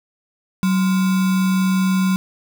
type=tone with sample-and-hold; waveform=sine; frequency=187.9 Hz; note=F#3; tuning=27 cents sharp; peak=-14 dBFS; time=0.63-2.16 s; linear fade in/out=0 ms; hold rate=1225 Hz; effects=none